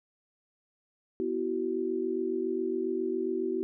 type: chord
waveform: sine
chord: B suspended fourth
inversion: none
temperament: equal with one note detuned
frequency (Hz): 246.9 / 329.6 / 376.9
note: B3 / E4 / F#4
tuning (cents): 0 / 0 / +32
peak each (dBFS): -36 / -33 / -30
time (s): 1.2-3.63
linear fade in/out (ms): 0
effects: none